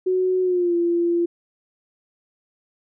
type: tone with pitch glide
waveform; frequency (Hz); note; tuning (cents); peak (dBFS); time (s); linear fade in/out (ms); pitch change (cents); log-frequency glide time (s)
sine; 370 to 343.2; F#4 to F4; 0 to -30; -17; 0.06-1.26; 10; -130; 0.42-0.75
effects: none